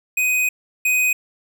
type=tone pair in turn; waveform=square; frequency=2500 / 2500 Hz; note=D#7 / D#7; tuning=+8 / +8 cents; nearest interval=unison; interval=0 cents; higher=neither; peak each=-17 / -16 dBFS; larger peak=second; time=0.17-0.49 / 0.85-1.13 s; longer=first; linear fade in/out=5 ms; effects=none